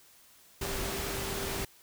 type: tone in noise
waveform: sine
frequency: 392 Hz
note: G4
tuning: in tune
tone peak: -40 dBFS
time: 0.61-1.65 s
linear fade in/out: 5 ms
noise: pink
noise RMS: -35 dBFS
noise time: 0.61-1.65 s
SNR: -8 dB
effects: white hiss -59 dBFS RMS until 1.82 s